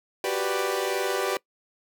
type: chord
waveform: sawtooth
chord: G major seventh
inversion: third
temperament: equal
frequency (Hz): 370 / 392 / 493.9 / 587.3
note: F#4 / G4 / B4 / D5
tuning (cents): 0 / 0 / 0 / 0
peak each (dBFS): -28 / -25 / -26 / -28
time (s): 0.24-1.37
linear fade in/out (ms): 2
effects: noise-tail reverb RT60 0.1 s tail -22 dB re dry